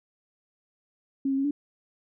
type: tone with pitch steps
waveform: sine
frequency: 272.2 / 269.6 / 273.6 / 289.1 Hz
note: C#4 / C#4 / C#4 / D4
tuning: -31 / -48 / -23 / -27 cents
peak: -23 dBFS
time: 1.25-1.51 s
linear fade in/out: 5 ms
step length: 65 ms
effects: none